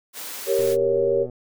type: high-pass noise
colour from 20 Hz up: white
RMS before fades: -34 dBFS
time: 0.13-0.77 s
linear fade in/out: 50 ms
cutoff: 240 Hz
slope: 24 dB/octave
type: chord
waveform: sine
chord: G diminished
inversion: none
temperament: equal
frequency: 392 / 466.2 / 554.4 Hz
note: G4 / Bb4 / Db5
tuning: 0 / 0 / 0 cents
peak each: -22 dBFS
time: 0.46-1.27 s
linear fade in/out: 50 ms
type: click train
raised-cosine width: 2 ms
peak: -25 dBFS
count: 88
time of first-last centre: 0.59-1.297 s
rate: 123 Hz
effects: none